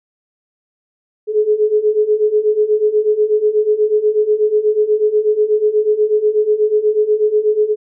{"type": "beating tone pair", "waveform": "sine", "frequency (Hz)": [420.3, 428.5], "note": ["G#4", "A4"], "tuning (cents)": [21, -46], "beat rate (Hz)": 8.2, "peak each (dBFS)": [-16, -13], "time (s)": [1.27, 7.76], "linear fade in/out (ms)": 50, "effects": []}